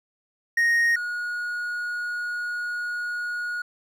triangle tone pair in turn, 1864.7 / 1446.7 Hz, A#6 / F#6, 0 / -39 cents, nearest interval major third, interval 439 cents, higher first, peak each -16 / -25 dBFS, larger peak first, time 0.57-0.96 / 0.96-3.62 s, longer second, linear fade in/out 5 ms, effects none

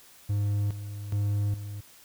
triangle tone with tremolo, 102.4 Hz, G#2, 24 cents flat, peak -22 dBFS, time 0.29-1.81 s, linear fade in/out 10 ms, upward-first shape square, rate 1.2 Hz, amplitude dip 70%, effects white hiss -54 dBFS RMS until 2.04 s

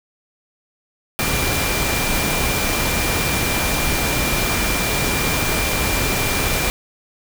sine tone in noise, 2379 Hz, D7, 22 cents sharp, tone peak -26 dBFS, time 1.19-6.7 s, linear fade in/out 0 ms, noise pink, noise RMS -20 dBFS, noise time 1.19-6.7 s, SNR -9 dB, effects none

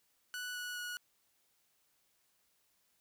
sawtooth tone with pitch steps, 1480 / 1468.9 / 1457.9 Hz, F#6 / F#6 / F#6, 0 / -13 / -26 cents, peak -36 dBFS, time 0.34-0.97 s, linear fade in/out 0 ms, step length 210 ms, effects white hiss -75 dBFS RMS until 3 s

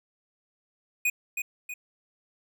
square tone with echo, 2478 Hz, D#7, 8 cents flat, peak -23 dBFS, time 1.05-1.1 s, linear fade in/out 5 ms, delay 320 ms, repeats 2, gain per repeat -6 dB, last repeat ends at 1.74 s, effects none

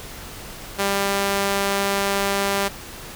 sawtooth tone with high-pass filter, 198.4 Hz, G3, 21 cents sharp, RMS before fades -22 dBFS, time 0.78-2.69 s, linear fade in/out 20 ms, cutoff 430 Hz, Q 0.61, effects pink hiss -37 dBFS RMS until 3.15 s

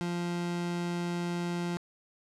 30% pulse tone, 173.9 Hz, F3, 7 cents flat, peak -28 dBFS, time 0.01-1.77 s, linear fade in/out 0 ms, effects low-pass 8000 Hz 12 dB/octave

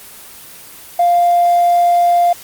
sine tone with hard clipping, 698.5 Hz, F5, in tune, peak -9 dBFS, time 0.99-2.33 s, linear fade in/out 5 ms, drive 1 dB, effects white hiss -36 dBFS RMS until 2.43 s + Opus 24 kbps

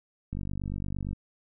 click train, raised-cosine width 5 ms, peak -22 dBFS, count 40, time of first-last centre 0.33-1.131 s, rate 48.7 Hz, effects none

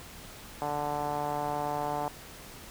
5% pulse tone with low-pass filter, 146.83 Hz, D3, in tune, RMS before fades -32 dBFS, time 0.62-2.08 s, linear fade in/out 0 ms, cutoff 820 Hz, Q 3.3, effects pink hiss -47 dBFS RMS until 2.7 s

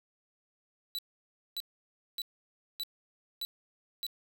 45% pulse tone bursts, 3951 Hz, B7, in tune, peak -34 dBFS, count 6, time 0.95-4.066 s, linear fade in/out 0 ms, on 36 ms, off 580 ms, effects none

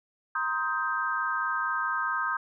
sine chord, C minor seventh, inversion third, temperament just, 941.9 / 1046.5 / 1255.8 / 1569.8 Hz, Bb5 / C6 / Eb6 / G6, +18 / 0 / +16 / +2 cents, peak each -36 / -34 / -30 / -30 dBFS, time 0.35-2.37 s, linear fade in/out 5 ms, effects none

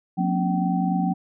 sine tone cluster, 180.2 / 229.4 / 256 / 280.1 / 767 Hz, F#3 / A#3 / C4 / C#4 / G5, -45 / -28 / -38 / +18 / -38 cents, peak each -22 / -30 / -30 / -29 / -27 dBFS, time 0.17-1.14 s, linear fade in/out 20 ms, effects none

